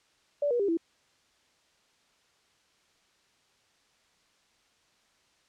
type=tone with pitch steps; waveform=sine; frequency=579 / 481.3 / 400.1 / 332.5 Hz; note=D5 / B4 / G4 / E4; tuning=-25 / -45 / +35 / +15 cents; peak=-24 dBFS; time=0.42-0.772 s; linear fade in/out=5 ms; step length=88 ms; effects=white hiss -67 dBFS RMS until 5.48 s + low-pass 6000 Hz 12 dB/octave